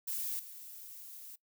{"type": "noise with level steps", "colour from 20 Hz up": "violet", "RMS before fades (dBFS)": [-37, -49], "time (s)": [0.07, 1.36], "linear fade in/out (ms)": 10, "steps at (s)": 0.39, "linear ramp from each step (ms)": 5, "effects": ["noise-tail reverb RT60 0.1 s tail -20 dB re dry"]}